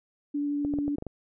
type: tone with vibrato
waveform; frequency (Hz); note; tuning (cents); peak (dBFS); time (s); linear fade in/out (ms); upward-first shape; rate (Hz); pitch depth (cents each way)
sine; 289.1; D4; -27; -26; 0.34-0.96; 10; triangle; 12; 9
type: clicks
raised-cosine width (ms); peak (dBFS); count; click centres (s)
2; -22; 7; 0.649 / 0.738 / 0.787 / 0.88 / 0.984 / 1.024 / 1.067
effects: none